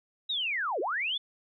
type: linear two-way sweep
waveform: sine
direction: down then up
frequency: 3900 to 329.6 to 3577 Hz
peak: -28 dBFS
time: 0.29-1.18 s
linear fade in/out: 10 ms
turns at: 0.8 s
effects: none